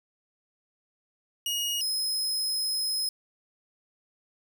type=tone pair in turn; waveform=sawtooth; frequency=2878 / 5116 Hz; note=F#7 / D#8; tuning=-49 / +47 cents; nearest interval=minor seventh; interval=996 cents; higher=second; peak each=-24 dBFS; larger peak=neither; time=1.46-1.81 / 1.81-3.09 s; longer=second; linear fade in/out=2 ms; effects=11-bit